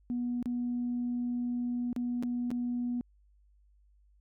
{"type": "tone with dropouts", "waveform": "sine", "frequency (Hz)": 243.3, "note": "B3", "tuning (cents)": -26, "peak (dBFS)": -29, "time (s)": [0.1, 3.01], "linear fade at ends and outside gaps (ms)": 0, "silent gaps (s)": [[0.427, 0.458], [1.929, 1.963], [2.226, 2.234], [2.505, 2.514]], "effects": ["tanh soft clip ceiling -25 dBFS", "added 50 Hz sine -61 dBFS peak until 4.2 s"]}